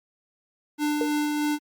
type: tone with tremolo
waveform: square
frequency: 297.5 Hz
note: D4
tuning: 22 cents sharp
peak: -23 dBFS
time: 0.78-1.59 s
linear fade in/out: 50 ms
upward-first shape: sine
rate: 3.2 Hz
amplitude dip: 25%
type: tone with exponential decay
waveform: sine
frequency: 466.2 Hz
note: A#4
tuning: in tune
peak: -20 dBFS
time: 1.01-1.14 s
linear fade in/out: 1 ms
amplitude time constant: 28 ms
effects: Opus 48 kbps